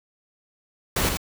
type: noise with echo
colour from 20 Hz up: pink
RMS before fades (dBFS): -23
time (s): 0.96-1.09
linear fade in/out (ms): 5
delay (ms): 82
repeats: 1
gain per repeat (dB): -4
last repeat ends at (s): 1.172
effects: none